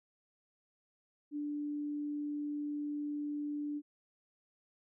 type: tone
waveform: sine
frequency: 293.7 Hz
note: D4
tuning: in tune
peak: -35 dBFS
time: 1.31-3.82 s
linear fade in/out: 50 ms
effects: none